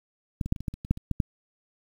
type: clicks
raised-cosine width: 5 ms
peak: -14 / -20 / -10 / -27 / -23 / -16 / -25 / -25 / -9 / -25 / -14 / -10 dBFS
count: 12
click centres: 0.412 / 0.46 / 0.524 / 0.562 / 0.606 / 0.682 / 0.74 / 0.849 / 0.91 / 0.974 / 1.113 / 1.202 s
effects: 8-bit